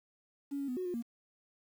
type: tone with pitch steps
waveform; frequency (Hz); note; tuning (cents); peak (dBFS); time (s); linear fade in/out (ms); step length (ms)
triangle; 281.2 / 278.4 / 250.2 / 367.7 / 356.9 / 234.5; C#4 / C#4 / B3 / F#4 / F4 / A#3; +25 / +8 / +23 / -11 / +38 / +11; -30; 0.51-1.026; 20; 86
effects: tanh soft clip ceiling -32 dBFS + 10-bit